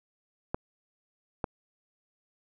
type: clicks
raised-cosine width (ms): 1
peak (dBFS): -15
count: 2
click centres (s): 0.545 / 1.442
effects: none

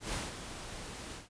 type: noise with ADSR envelope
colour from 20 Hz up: pink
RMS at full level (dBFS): -35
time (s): 0-1.29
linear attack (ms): 130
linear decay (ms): 190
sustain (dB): -9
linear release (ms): 150
effects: resampled to 22050 Hz

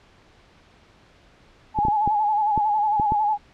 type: tone with vibrato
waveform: sine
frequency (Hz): 844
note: G#5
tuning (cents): +28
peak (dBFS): -18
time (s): 1.74-3.38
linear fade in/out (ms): 50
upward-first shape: sine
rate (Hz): 11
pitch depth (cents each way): 60
type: clicks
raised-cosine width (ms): 3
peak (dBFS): -14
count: 7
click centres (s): 1.788 / 1.851 / 1.884 / 2.076 / 2.577 / 2.998 / 3.121
effects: pink hiss -54 dBFS RMS until 3.53 s + low-pass 4000 Hz 12 dB/octave

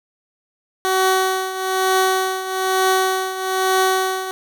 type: tone with tremolo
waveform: 15% pulse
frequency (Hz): 377.1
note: F#4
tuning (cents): +33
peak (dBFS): -7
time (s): 0.85-4.31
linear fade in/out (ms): 0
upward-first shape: triangle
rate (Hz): 1.1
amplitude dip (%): 75
effects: none

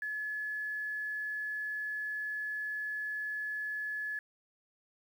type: tone with quantisation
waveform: sine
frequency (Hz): 1709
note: G#6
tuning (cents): +49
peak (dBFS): -34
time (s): 0.02-4.19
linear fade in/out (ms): 2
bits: 10
effects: none

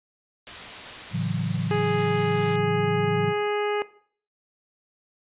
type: noise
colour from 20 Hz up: white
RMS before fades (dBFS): -37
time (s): 0.47-2.56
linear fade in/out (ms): 0
type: chord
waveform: sine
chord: F# minor seventh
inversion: first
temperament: equal with one note detuned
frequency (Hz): 110 / 139.96 / 164.81 / 185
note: A2 / C#3 / E3 / F#3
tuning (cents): 0 / +17 / 0 / 0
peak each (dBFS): -29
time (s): 1.11-3.34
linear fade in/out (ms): 50
type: harmonic tone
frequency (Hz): 415.3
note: G#4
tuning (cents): 0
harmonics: 1 / 2 / 3 / 4 / 5 / 6 / 7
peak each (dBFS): -24 / -30 / -34 / -36 / -38 / -40 / -41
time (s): 1.71-3.82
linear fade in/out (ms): 0
effects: noise-tail reverb RT60 0.5 s tail -17 dB re dry + resampled to 8000 Hz

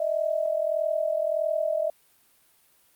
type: tone pair together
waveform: sine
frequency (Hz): 611.4 / 653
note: D#5 / E5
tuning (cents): -30 / -17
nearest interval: minor second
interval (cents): 113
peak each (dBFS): -26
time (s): 0-1.9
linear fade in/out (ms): 5
effects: white hiss -62 dBFS RMS until 2.95 s + Opus 48 kbps

